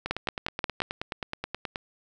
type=two click trains; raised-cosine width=0.3 ms; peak=-15 / -10 dBFS; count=17 / 5; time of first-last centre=0.06-1.759 / 0.11-0.819 s; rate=9.42 / 5.64 Hz; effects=none